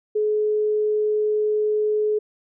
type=tone; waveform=sine; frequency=424.9 Hz; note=G#4; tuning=40 cents sharp; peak=-18 dBFS; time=0.15-2.19 s; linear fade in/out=10 ms; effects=none